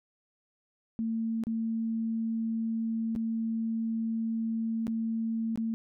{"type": "tone with dropouts", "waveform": "sine", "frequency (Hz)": 225.5, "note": "A3", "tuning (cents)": 43, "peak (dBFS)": -28, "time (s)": [0.99, 5.74], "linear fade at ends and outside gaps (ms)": 0, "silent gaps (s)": [[1.437, 1.469], [3.152, 3.161], [4.869, 4.879], [5.558, 5.575]], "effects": []}